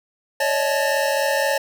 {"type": "tone cluster", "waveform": "square", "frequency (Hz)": [557, 601, 636, 866, 1805], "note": ["C#5", "D5", "D#5", "A5", "A6"], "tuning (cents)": [8, 40, 38, -28, 44], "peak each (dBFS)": [-22, -29, -29, -26, -27], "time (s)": [0.4, 1.58], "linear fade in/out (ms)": 5, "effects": []}